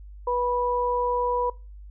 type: tone pair together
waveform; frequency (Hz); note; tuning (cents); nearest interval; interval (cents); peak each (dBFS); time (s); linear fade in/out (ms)
sine; 489.8 / 981; B4 / B5; -14 / -12; octave; 1202; -25; 0.27-1.5; 5
effects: noise-tail reverb RT60 0.3 s tail -21 dB re dry + added 50 Hz sine -40 dBFS peak until 1.9 s